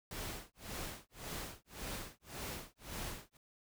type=noise with tremolo; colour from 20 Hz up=pink; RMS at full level=-42 dBFS; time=0.11-3.37 s; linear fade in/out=2 ms; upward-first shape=sine; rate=1.8 Hz; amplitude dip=100%; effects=none